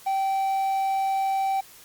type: tone with quantisation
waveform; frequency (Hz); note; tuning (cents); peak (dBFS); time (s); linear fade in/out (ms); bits
triangle; 776; G5; -18; -20; 0.06-1.61; 10; 8
effects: white hiss -49 dBFS RMS until 1.84 s + Opus 48 kbps